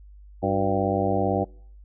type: harmonic tone with a mistuned harmonic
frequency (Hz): 98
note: G2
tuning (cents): 0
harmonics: 1 / 2 / 3 / 4 / 5 / 6 / 7 / 8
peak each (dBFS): -29 / -29 / -29 / -29 / -29 / -29 / -29 / -29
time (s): 0.42-1.45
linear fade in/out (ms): 20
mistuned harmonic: 4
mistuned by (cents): -88
effects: noise-tail reverb RT60 0.6 s tail -26 dB re dry + added 50 Hz sine -44 dBFS peak until 1.84 s